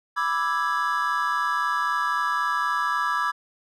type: chord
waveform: triangle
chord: E dominant seventh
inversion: second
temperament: equal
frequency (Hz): 987.8 / 1174.7 / 1318.5 / 1661.2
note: B5 / D6 / E6 / G#6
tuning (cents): 0 / 0 / 0 / 0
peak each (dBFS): -27 / -24 / -27 / -26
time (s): 0.16-3.32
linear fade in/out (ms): 20
effects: none